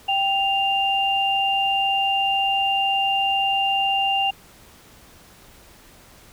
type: tone pair together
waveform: sine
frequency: 784 / 2794 Hz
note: G5 / F7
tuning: 0 / 0 cents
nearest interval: octave + minor seventh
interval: 2200 cents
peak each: -21 / -21 dBFS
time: 0.08-4.31 s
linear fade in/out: 10 ms
effects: pink hiss -49 dBFS RMS until 6.32 s

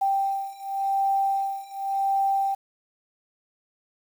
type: beating tone pair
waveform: sine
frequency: 784 / 784.9 Hz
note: G5 / G5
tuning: 0 / +2 cents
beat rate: 0.9 Hz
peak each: -26 / -25 dBFS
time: 0.01-2.55 s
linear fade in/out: 10 ms
effects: 8-bit

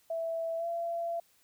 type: tone with pitch glide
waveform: sine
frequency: 659.3 to 678.2 Hz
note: E5 to E5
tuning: 0 to +49 cents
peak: -31 dBFS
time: 0.1-1.2 s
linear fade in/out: 5 ms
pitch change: +49 cents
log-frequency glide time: 0.57-0.65 s
effects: white hiss -67 dBFS RMS until 1.43 s

